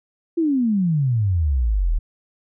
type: exponential sweep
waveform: sine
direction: down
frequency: 345.6 to 36.5 Hz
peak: -16 dBFS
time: 0.37-1.99 s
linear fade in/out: 10 ms
effects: none